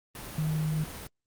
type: tone in noise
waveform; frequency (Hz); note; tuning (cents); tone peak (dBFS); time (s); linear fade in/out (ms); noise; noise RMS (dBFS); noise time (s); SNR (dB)
sine; 155.56; D#3; 0; -26; 0.38-0.84; 2; pink; -41; 0.15-1.07; +12
effects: Opus 32 kbps